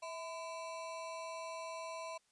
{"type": "ring-modulated tone", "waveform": "square", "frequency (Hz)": 830.6, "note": "G#5", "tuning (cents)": 0, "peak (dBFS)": -40, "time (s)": [0.02, 2.18], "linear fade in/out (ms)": 10, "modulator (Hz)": 181, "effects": ["white hiss -75 dBFS RMS until 2.31 s", "resampled to 22050 Hz"]}